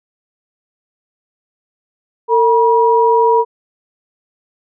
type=tone pair together; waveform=sine; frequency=453.5 / 961 Hz; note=A#4 / B5; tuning=-48 / -48 cents; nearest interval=octave + minor second; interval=1300 cents; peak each=-11 dBFS; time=2.28-3.45 s; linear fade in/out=50 ms; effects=none